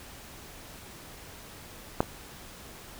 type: clicks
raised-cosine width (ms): 1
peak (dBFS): -8 / -30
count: 2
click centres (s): 2.005 / 2.03
effects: pink hiss -47 dBFS RMS until 2.99 s